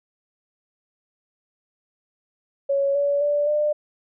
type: tone with pitch steps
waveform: sine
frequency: 556 / 569.7 / 583.6 / 598 Hz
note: C#5 / C#5 / D5 / D5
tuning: +5 / +47 / -11 / +31 cents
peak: -18 dBFS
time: 2.69-3.73 s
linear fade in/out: 10 ms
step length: 260 ms
effects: none